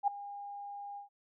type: tone with ADSR envelope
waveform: sine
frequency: 810 Hz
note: G#5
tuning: 43 cents flat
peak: -23 dBFS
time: 0.03-1.09 s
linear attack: 46 ms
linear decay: 5 ms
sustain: -18 dB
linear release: 120 ms
effects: none